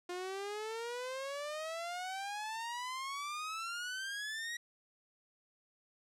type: exponential sweep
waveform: sawtooth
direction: up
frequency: 352.1 to 1917 Hz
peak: -35 dBFS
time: 0.09-4.57 s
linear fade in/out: 5 ms
effects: low-pass 9000 Hz 12 dB/octave